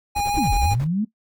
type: tone with vibrato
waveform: square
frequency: 819 Hz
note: G#5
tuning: 24 cents flat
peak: -21 dBFS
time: 0.15-0.75 s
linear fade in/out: 20 ms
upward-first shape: sine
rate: 12 Hz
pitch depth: 12 cents each way
type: noise with tremolo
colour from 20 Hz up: brown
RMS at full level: -29 dBFS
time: 0.16-0.87 s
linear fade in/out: 2 ms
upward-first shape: square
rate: 11 Hz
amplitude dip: 80%
type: linear two-way sweep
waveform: sine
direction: down then up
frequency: 340 to 31.14 to 225.5 Hz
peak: -19 dBFS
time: 0.37-1.05 s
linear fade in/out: 10 ms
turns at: 0.53 s
effects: noise-tail reverb RT60 0.1 s tail -17 dB re dry